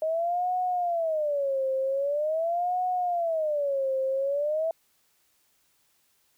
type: tone with vibrato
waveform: sine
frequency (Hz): 622.3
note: D#5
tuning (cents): 0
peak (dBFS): -24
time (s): 0.02-4.71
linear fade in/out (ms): 2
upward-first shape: sine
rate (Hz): 0.44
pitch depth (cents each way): 280
effects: white hiss -68 dBFS RMS until 6.37 s